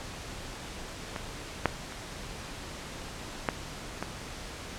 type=clicks; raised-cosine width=0.5 ms; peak=-18 / -7 / -26 / -10 / -16 dBFS; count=5; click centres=1.162 / 1.657 / 1.923 / 3.488 / 4.026 s; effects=pink hiss -41 dBFS RMS until 4.78 s + low-pass 8000 Hz 12 dB/octave